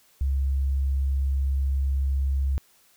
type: tone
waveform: sine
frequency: 68 Hz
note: C#2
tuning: 33 cents flat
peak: -21 dBFS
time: 0.21-2.58 s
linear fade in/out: 0 ms
effects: white hiss -60 dBFS RMS until 2.96 s